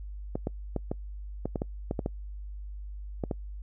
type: clicks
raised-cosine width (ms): 2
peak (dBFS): -16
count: 12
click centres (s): 0.355 / 0.471 / 0.763 / 0.915 / 1.456 / 1.558 / 1.619 / 1.911 / 1.992 / 2.061 / 3.238 / 3.312
effects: noise-tail reverb RT60 0.1 s tail -26 dB re dry + added 50 Hz sine -37 dBFS peak until 3.62 s